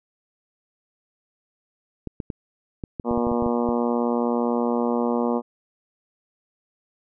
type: clicks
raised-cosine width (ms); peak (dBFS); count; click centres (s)
3; -17; 12; 2.073 / 2.202 / 2.302 / 2.838 / 2.998 / 3.111 / 3.176 / 3.269 / 3.316 / 3.424 / 3.463 / 3.689
type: harmonic tone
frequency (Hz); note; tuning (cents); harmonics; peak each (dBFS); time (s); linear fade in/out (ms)
119.4; A#2; +42; 2 / 3 / 4 / 5 / 6 / 7 / 8 / 9 / 10; -23 / -29 / -26 / -31 / -33 / -33 / -34 / -35 / -40; 3.04-5.42; 50
effects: none